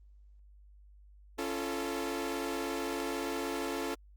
sawtooth chord, Db augmented, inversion none, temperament equal with one note detuned, 277.2 / 343.8 / 440 Hz, Db4 / F4 / A4, 0 / -27 / 0 cents, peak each -34 dBFS, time 1.38-3.95 s, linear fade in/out 10 ms, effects added 50 Hz sine -54 dBFS peak until 4.16 s + Opus 32 kbps

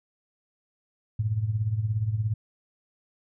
sine tone with tremolo, 108.3 Hz, A2, 27 cents flat, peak -20 dBFS, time 1.19-2.34 s, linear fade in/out 5 ms, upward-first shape triangle, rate 17 Hz, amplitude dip 80%, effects none

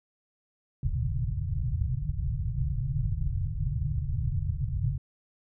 white low-pass noise, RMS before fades -29 dBFS, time 0.83-4.98 s, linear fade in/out 2 ms, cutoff 150 Hz, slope 96 dB/octave, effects none

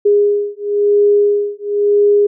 sine beating tone pair, 410 / 410.98 Hz, G#4 / G#4, -22 / -18 cents, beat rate 0.98 Hz, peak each -13 dBFS, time 0.05-2.27 s, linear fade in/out 10 ms, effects none

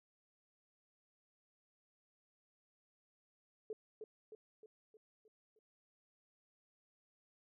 sine tone with echo, 433.1 Hz, A4, 27 cents flat, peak -40 dBFS, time 3.7-3.73 s, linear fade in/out 2 ms, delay 310 ms, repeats 6, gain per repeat -5 dB, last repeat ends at 5.59 s, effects none

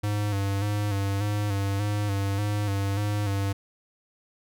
square tone with vibrato, 101.3 Hz, G#2, 43 cents flat, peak -25 dBFS, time 0.03-3.53 s, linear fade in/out 10 ms, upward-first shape square, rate 1.7 Hz, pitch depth 43 cents each way, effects none

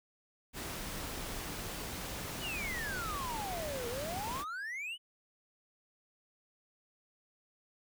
pink noise, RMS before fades -41 dBFS, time 0.53-4.45 s, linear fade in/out 50 ms
triangle exponential two-way sweep, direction down then up, 3057 to 460 to 3057 Hz, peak -36 dBFS, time 2.4-4.98 s, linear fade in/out 50 ms, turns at 3.88 s
effects none

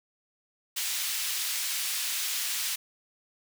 pink high-pass noise, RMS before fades -31 dBFS, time 0.76-2.76 s, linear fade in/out 10 ms, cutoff 2800 Hz, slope 12 dB/octave, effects none

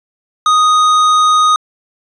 sine tone with tanh clipping, 1244.5 Hz, D#6, in tune, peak -9 dBFS, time 0.46-1.56 s, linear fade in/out 2 ms, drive 13 dB, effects resampled to 22050 Hz

